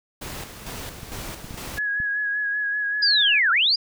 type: noise with tremolo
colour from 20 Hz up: pink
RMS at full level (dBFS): -34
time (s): 0.21-1.79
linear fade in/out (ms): 10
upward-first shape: square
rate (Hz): 2.2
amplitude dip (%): 50
type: clicks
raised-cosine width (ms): 5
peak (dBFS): -24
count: 6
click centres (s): 1.032 / 1.188 / 1.445 / 1.509 / 1.543 / 2.002
type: tone with vibrato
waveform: sine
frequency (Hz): 1671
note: G#6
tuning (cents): +10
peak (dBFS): -22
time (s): 1.77-3.4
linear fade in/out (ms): 20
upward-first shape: sine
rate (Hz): 5.2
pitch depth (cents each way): 30
type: linear two-way sweep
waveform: sine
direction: down then up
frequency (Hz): 5000 to 1318.5 to 5000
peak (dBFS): -16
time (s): 3.02-3.76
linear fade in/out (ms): 10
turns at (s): 3.51
effects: none